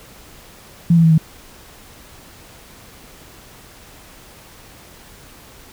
sine tone with pitch steps, 169.4 / 165.72 / 162.12 / 158.6 Hz, E3 / E3 / E3 / D#3, +48 / +9 / -29 / +33 cents, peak -8 dBFS, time 0.9-1.18 s, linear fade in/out 5 ms, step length 70 ms, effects pink hiss -43 dBFS RMS until 5.72 s

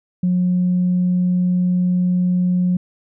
sine tone, 180 Hz, F#3, 47 cents flat, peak -13 dBFS, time 0.23-2.77 s, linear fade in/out 5 ms, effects tanh soft clip ceiling -10 dBFS

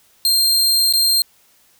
sawtooth tone with dropouts, 4186 Hz, C8, in tune, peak -10 dBFS, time 0.25-1.22 s, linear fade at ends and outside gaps 1 ms, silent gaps 0.926-0.936 s, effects white hiss -55 dBFS RMS until 1.79 s

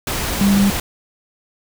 sine tone in noise, 199.2 Hz, G3, 28 cents sharp, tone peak -11 dBFS, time 0.41-0.7 s, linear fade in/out 2 ms, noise pink, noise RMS -22 dBFS, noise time 0.07-0.8 s, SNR +8 dB, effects none

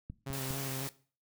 click train, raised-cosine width 5 ms, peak -29 dBFS, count 3, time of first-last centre 0.1-0.507 s, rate 4.91 Hz
sawtooth tone with vibrato, 134.5 Hz, C3, 48 cents sharp, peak -33 dBFS, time 0.26-0.88 s, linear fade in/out 10 ms, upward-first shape square, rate 3.6 Hz, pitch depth 26 cents each way
white noise, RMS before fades -41 dBFS, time 0.33-0.89 s, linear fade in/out 0 ms
effects noise-tail reverb RT60 0.4 s tail -18 dB re dry

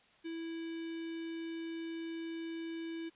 square tone with notch filter, 329.6 Hz, E4, in tune, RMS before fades -41 dBFS, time 0.24-3.1 s, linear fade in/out 20 ms, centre 900 Hz, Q 0.68, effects white hiss -65 dBFS RMS until 3.15 s + resampled to 8000 Hz

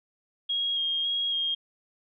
sine tone with vibrato, 3259 Hz, G#7, 33 cents flat, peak -25 dBFS, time 0.49-1.55 s, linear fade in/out 10 ms, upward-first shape square, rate 1.8 Hz, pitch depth 14 cents each way, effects none

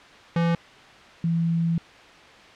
square / sine tone pair in turn, 168.7 / 166.86 Hz, E3 / E3, +40 / +21 cents, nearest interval unison, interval 19 cents, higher first, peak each -20 dBFS, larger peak neither, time 0.36-0.55 / 1.24-1.78 s, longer second, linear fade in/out 2 ms, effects white hiss -47 dBFS RMS until 2.55 s + low-pass 3000 Hz 12 dB/octave

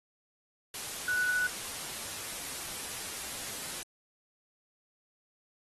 sine tone in noise, 1480 Hz, F#6, in tune, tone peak -27 dBFS, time 1.08-1.47 s, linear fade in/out 2 ms, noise white, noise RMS -39 dBFS, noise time 0.74-3.83 s, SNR +9 dB, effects AAC 32 kbps

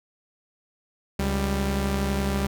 sawtooth tone pair together, 69.65 / 197 Hz, C#2 / G3, +9 / +9 cents, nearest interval octave + tritone, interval 1800 cents, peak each -22 dBFS, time 1.19-2.47 s, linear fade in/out 5 ms, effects none

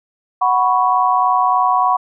sine chord, F# suspended fourth, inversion none, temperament just, 740 / 986.7 / 1110 Hz, F#5 / B5 / C#6, 0 / -2 / +2 cents, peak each -16 dBFS, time 0.41-1.97 s, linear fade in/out 10 ms, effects none

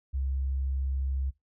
sine tone, 67 Hz, C2, 42 cents sharp, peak -27 dBFS, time 0.13-1.31 s, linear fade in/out 20 ms, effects noise-tail reverb RT60 0.2 s tail -22 dB re dry

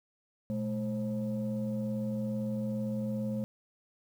sine tone cluster, 120.7 / 214 / 531 Hz, B2 / A3 / C5, -39 / -48 / +25 cents, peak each -37 / -31 / -38 dBFS, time 0.5-3.44 s, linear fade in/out 0 ms, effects tanh soft clip ceiling -25 dBFS + 10-bit

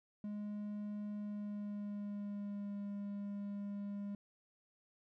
triangle tone with pitch glide, 207.7 to 202.3 Hz, G#3 to G#3, 0 to -45 cents, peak -38 dBFS, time 0.24-4.15 s, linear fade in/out 2 ms, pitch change -45 cents, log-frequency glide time 1.15-2.78 s, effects none

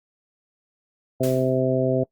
harmonic tone, 129.9 Hz, C3, 12 cents flat, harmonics 1 / 2 / 3 / 4 / 5, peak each -25 / -25 / -25 / -25 / -25 dBFS, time 1.2-2.04 s, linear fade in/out 10 ms
white noise with exponential decay, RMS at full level -32 dBFS, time 1.23-1.61 s, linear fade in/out 5 ms, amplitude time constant 81 ms
effects noise-tail reverb RT60 0.1 s tail -23 dB re dry + Opus 32 kbps

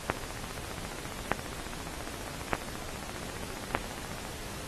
two click trains, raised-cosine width 0.5 ms, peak -9 / -24 dBFS, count 4 / 61, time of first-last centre 0.1-3.75 / 0.17-4.252 s, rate 0.822 / 14.7 Hz, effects pink hiss -42 dBFS RMS until 4.67 s + AAC 32 kbps

